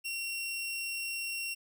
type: tone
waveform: sawtooth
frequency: 2737 Hz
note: F7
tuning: 36 cents flat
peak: -31 dBFS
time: 0.04-1.55 s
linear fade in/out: 20 ms
effects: none